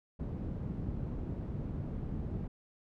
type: low-pass noise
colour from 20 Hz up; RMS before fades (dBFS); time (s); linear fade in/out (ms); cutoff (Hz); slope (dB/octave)
white; -38; 0.19-2.48; 10; 170; 12
effects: none